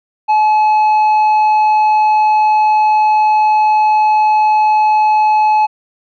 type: tone with tanh clipping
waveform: sine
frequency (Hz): 856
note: A5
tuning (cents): -48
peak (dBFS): -9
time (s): 0.28-5.67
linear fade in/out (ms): 20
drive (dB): 5
effects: none